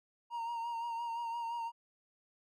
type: tone with vibrato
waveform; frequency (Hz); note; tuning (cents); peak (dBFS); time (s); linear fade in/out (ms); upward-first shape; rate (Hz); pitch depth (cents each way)
triangle; 932; A#5; -1; -34; 0.3-1.72; 50; sine; 5.8; 33
effects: none